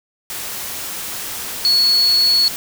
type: tone in noise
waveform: sine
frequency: 4381 Hz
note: C#8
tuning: 21 cents flat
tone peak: -11 dBFS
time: 1.65-2.48 s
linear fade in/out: 0 ms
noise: white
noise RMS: -27 dBFS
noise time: 0.3-2.56 s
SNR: +13 dB
effects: none